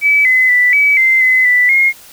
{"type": "tone with pitch steps", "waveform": "sine", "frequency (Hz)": [2295, 2030, 1978, 2285, 2077, 2034, 1980, 2145], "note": ["D7", "B6", "B6", "D7", "C7", "C7", "B6", "C7"], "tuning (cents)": [-40, 47, 2, -48, -13, -50, 4, 42], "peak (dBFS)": -7, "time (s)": [0.01, 1.93], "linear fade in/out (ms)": 50, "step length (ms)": 240, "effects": ["white hiss -39 dBFS RMS until 2.12 s"]}